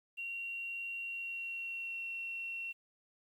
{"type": "tone with pitch glide", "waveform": "sine", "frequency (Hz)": [2751, 2724], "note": ["F7", "F7"], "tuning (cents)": [-27, -44], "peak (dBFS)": -38, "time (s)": [0.17, 2.73], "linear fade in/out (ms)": 20, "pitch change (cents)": -17, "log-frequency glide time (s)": [1.05, 2.03], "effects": ["11-bit"]}